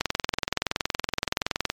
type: click train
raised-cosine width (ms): 0.2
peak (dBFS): -6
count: 37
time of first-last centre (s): 0.01-1.7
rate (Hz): 21.3
effects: MP3 96 kbps